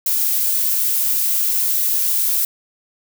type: noise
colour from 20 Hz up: violet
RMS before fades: -18 dBFS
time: 0.06-2.45 s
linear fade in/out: 2 ms
effects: none